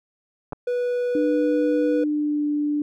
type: clicks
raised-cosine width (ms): 1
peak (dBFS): -17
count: 2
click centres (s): 0.524 / 0.531
type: tone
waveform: triangle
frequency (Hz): 490.1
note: B4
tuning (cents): -13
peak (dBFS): -19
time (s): 0.67-2.04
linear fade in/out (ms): 5
type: tone with pitch glide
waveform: sine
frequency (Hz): 300 to 295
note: D4 to D4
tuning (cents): +37 to +8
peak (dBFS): -20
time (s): 1.15-2.82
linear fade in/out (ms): 2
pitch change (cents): -29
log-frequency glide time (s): 2.01-2.46
effects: none